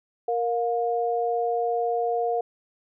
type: tone pair together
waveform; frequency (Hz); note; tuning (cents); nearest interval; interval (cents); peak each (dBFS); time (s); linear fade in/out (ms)
sine; 467.2 / 709.6; A#4 / F5; +4 / +27; perfect fifth; 723; -25; 0.28-2.41; 5
effects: none